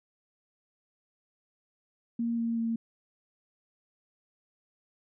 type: tone with pitch steps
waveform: sine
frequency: 233.1 / 230.8 / 228.6 Hz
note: A#3 / A#3 / A#3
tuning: 0 / -17 / -34 cents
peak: -27 dBFS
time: 2.19-2.76 s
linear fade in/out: 5 ms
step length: 190 ms
effects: none